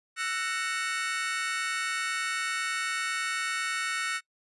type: chord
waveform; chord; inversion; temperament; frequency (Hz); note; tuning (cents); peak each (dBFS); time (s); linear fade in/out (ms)
35% pulse; F# dominant seventh; third; just; 1332 / 1480 / 1850 / 2220; E6 / F#6 / A#6 / C#7; +18 / 0 / -14 / +2; -33; 0.16-4.21; 50
effects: noise-tail reverb RT60 0.1 s tail -24 dB re dry + resampled to 24000 Hz